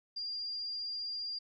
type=tone; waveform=sine; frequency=4795 Hz; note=D8; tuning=35 cents sharp; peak=-36 dBFS; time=0.16-1.39 s; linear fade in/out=10 ms; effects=none